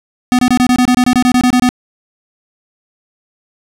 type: tone bursts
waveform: square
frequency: 249.4 Hz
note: B3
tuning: 17 cents sharp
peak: -8 dBFS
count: 15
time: 0.32-1.69 s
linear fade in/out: 0 ms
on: 68 ms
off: 25 ms
effects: low-pass 11000 Hz 12 dB/octave + 7-bit